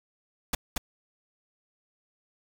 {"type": "noise with echo", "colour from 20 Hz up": "pink", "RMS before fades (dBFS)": -26, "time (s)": [0.53, 0.55], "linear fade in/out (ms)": 5, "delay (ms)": 230, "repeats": 1, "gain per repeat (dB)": -2, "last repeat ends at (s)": 0.78, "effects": []}